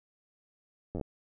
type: slowing click train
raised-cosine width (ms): 2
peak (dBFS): -23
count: 6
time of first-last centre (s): 0.95-1.012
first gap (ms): 10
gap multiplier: 1.11
effects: none